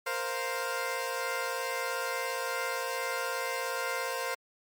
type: chord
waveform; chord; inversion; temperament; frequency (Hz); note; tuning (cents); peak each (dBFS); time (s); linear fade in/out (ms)
15% pulse; Bb suspended second; none; equal; 466.2 / 523.3 / 698.5; Bb4 / C5 / F5; 0 / 0 / 0; -30 / -27 / -32; 0.06-4.35; 10
effects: MP3 96 kbps